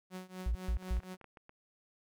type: tone with tremolo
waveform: sawtooth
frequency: 184.9 Hz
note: F#3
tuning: 1 cent flat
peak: -36 dBFS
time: 0.1-1.17 s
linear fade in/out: 50 ms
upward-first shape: triangle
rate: 4.1 Hz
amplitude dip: 95%
type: tone bursts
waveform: sine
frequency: 57 Hz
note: A#1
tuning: 38 cents flat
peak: -29 dBFS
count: 3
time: 0.46-0.996 s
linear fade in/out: 5 ms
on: 92 ms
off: 130 ms
type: clicks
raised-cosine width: 0.5 ms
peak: -38 dBFS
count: 12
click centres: 0.686 / 0.769 / 0.826 / 0.884 / 0.968 / 1.003 / 1.034 / 1.143 / 1.213 / 1.243 / 1.372 / 1.494 s
effects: none